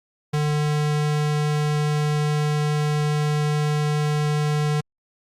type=tone; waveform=square; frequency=149.6 Hz; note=D3; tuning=32 cents sharp; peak=-20 dBFS; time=0.33-4.81 s; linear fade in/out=10 ms; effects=low-pass 9000 Hz 12 dB/octave + Opus 48 kbps